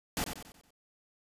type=noise with echo; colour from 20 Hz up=pink; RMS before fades=-32 dBFS; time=0.17-0.24 s; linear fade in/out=0 ms; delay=93 ms; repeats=5; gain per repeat=-7 dB; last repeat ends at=0.705 s; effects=resampled to 32000 Hz